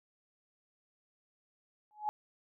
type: tone with exponential growth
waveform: sine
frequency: 845 Hz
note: G#5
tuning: 30 cents sharp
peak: -27 dBFS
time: 1.91-2.09 s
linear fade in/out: 0 ms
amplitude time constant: 37 ms
effects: none